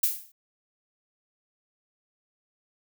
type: noise with exponential decay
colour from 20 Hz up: violet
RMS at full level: -20 dBFS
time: 0.03-0.32 s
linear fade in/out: 5 ms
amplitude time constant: 61 ms
effects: none